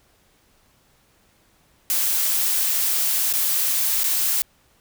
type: noise with dropouts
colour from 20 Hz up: blue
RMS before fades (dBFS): -21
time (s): 1.9-4.42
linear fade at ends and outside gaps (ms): 0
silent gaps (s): 3.327-3.337 / 4.034-4.041
effects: pink hiss -60 dBFS RMS until 4.8 s